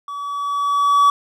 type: tone with level ramp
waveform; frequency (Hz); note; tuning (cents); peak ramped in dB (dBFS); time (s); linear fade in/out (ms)
triangle; 1141; C#6; +50; -25 to -7; 0.08-1.1; 2
effects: none